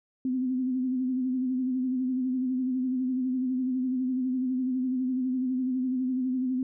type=tone with vibrato; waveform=sine; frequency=256.1 Hz; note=C4; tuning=37 cents flat; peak=-25 dBFS; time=0.25-6.63 s; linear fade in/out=2 ms; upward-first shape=sine; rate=12 Hz; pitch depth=44 cents each way; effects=none